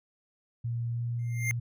sine tone with pitch glide, 117.7 to 118.79 Hz, A#2 to A#2, +17 to +33 cents, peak -29 dBFS, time 0.64-1.6 s, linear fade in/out 10 ms, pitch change +16 cents, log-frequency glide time 0.92-1.01 s
square tone with exponential growth, 2108 Hz, C7, 12 cents sharp, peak -26 dBFS, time 1.19-1.51 s, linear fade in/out 0 ms, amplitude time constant 69 ms
effects none

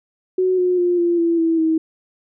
sine tone with pitch steps, 370.6 / 361.7 / 353 / 344.6 / 336.3 / 328.3 / 320.4 Hz, F#4 / F#4 / F4 / F4 / E4 / E4 / E4, +3 / -39 / +19 / -23 / +35 / -7 / -49 cents, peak -14 dBFS, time 0.38-1.78 s, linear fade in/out 5 ms, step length 200 ms, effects none

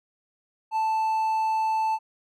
triangle tone, 880 Hz, A5, in tune, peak -20 dBFS, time 0.71-1.99 s, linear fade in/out 50 ms, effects none

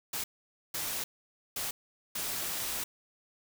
white noise bursts at uneven times, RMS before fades -35 dBFS, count 4, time 0.13-0.24 / 0.74-1.04 / 1.56-1.71 / 2.15-2.84 s, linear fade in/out 5 ms, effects none

